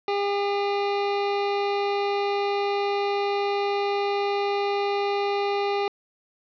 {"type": "tone", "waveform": "25% pulse", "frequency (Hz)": 403.4, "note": "G4", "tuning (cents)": 50, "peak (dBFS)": -19, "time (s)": [0.08, 5.88], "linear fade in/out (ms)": 2, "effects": ["resampled to 11025 Hz", "9-bit"]}